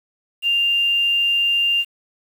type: tone with quantisation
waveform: sine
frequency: 2794 Hz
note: F7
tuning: in tune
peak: -15 dBFS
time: 0.42-1.85 s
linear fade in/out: 50 ms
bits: 7
effects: none